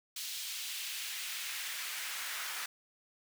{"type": "noise with high-pass filter sweep", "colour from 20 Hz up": "pink", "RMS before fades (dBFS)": -40, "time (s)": [0.16, 2.66], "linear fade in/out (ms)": 5, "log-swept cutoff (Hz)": [3600, 1400], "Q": 1.3, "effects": []}